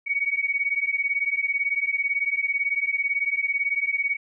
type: beating tone pair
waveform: sine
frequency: 2236 / 2254 Hz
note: C#7 / C#7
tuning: +14 / +28 cents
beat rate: 18 Hz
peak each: -25 dBFS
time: 0.06-4.17 s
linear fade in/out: 20 ms
effects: none

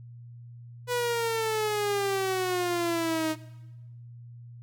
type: exponential sweep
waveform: sawtooth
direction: down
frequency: 493.9 to 311.1 Hz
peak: -22 dBFS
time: 0.87-3.36 s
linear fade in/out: 50 ms
effects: noise-tail reverb RT60 1.0 s tail -18 dB re dry + added 119 Hz sine -43 dBFS peak until 4.62 s

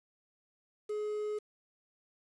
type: tone with quantisation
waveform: triangle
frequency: 422 Hz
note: G#4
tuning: 28 cents sharp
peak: -31 dBFS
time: 0.89-1.39 s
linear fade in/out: 10 ms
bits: 9
effects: resampled to 24000 Hz

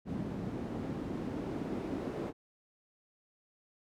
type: noise with band-pass filter sweep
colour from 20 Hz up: pink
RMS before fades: -38 dBFS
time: 0.05-2.33 s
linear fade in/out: 50 ms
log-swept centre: 200 to 330 Hz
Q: 1.3
effects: none

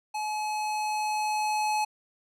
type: tone with level ramp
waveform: square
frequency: 852 Hz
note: G#5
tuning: 44 cents sharp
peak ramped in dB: -30 to -25 dBFS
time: 0.14-1.85 s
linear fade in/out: 10 ms
effects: low-pass 11000 Hz 12 dB/octave

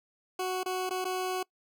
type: tone with dropouts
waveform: 20% pulse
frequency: 370 Hz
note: F#4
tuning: in tune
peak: -25 dBFS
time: 0.39-1.43 s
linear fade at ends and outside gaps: 5 ms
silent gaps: 0.633-0.659 / 0.894-0.907 / 1.045-1.051 s
effects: noise-tail reverb RT60 0.1 s tail -24 dB re dry

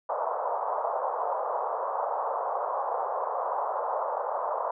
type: band-pass noise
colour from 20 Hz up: white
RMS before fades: -30 dBFS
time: 0.09-4.71 s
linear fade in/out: 5 ms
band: 500 to 1100 Hz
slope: 48 dB/octave
effects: none

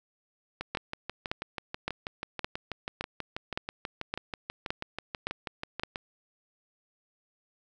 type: two click trains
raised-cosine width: 0.3 ms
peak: -14 / -18 dBFS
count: 10 / 34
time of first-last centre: 0.75-5.835 / 0.61-5.958 s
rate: 1.77 / 6.17 Hz
effects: none

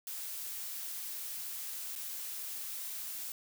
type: noise with dropouts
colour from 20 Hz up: blue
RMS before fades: -41 dBFS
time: 0.07-3.32 s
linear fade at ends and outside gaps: 1 ms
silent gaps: 1.954-1.96 s
effects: none

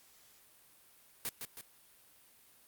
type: noise with echo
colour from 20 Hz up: white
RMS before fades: -37 dBFS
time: 1.25-1.29 s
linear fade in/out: 0 ms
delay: 160 ms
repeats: 2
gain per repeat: -5 dB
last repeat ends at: 1.61 s
effects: white hiss -63 dBFS RMS until 2.67 s + Opus 48 kbps

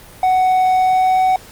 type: tone with pitch glide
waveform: triangle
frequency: 744 to 749.2 Hz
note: F#5 to F#5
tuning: +9 to +21 cents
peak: -9 dBFS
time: 0.23-1.36 s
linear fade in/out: 2 ms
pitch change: +12 cents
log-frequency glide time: 0.75-1.25 s
effects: pink hiss -40 dBFS RMS until 1.51 s + Opus 32 kbps

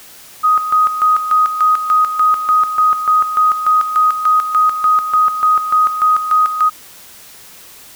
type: tone with tremolo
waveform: sine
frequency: 1251 Hz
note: D#6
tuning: 9 cents sharp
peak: -8 dBFS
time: 0.43-6.7 s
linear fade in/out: 20 ms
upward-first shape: square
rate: 3.4 Hz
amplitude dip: 65%
effects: white hiss -39 dBFS RMS until 7.95 s

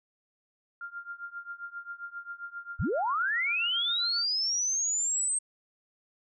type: tone with tremolo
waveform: sine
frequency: 1396.9 Hz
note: F6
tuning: in tune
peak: -34 dBFS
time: 0.81-4.25 s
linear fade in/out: 2 ms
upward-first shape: triangle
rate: 7.5 Hz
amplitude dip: 95%
type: linear sweep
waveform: sine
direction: up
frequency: 42.99 to 8400 Hz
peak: -26 dBFS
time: 2.79-5.39 s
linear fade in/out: 10 ms
effects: none

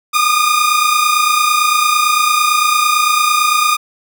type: tone pair together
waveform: sawtooth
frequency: 1206 / 1234.9 Hz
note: D6 / D#6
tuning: +46 / -13 cents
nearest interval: unison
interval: 41 cents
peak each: -10 dBFS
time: 0.13-3.77 s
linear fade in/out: 20 ms
effects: none

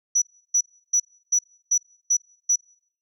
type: tone bursts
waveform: sine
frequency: 5900 Hz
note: F#8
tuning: 6 cents flat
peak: -15 dBFS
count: 7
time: 0.15-2.56 s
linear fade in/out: 10 ms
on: 70 ms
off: 320 ms
effects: noise-tail reverb RT60 0.6 s tail -25 dB re dry + tanh soft clip ceiling -11 dBFS

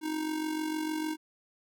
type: tone with amplitude modulation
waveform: square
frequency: 312 Hz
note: D#4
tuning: 5 cents sharp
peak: -29 dBFS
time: 0.01-1.17 s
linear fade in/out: 50 ms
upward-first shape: sine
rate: 46.6 Hz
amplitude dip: 55%
effects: none

